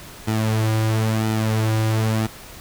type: tone with flanger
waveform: sawtooth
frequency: 110 Hz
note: A2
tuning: in tune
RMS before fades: -20 dBFS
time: 0.27-2.27 s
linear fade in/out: 10 ms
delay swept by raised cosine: 1.8 to 4.7 ms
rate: 0.98 Hz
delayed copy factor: -0.6
effects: pink hiss -40 dBFS RMS until 2.6 s